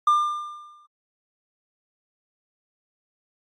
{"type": "tone with exponential decay", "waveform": "triangle", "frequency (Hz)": 1198, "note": "D6", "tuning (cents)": 34, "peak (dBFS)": -11, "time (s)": [0.07, 0.86], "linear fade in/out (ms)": 5, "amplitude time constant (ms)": 170, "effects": ["tanh soft clip ceiling -8 dBFS", "AAC 32 kbps"]}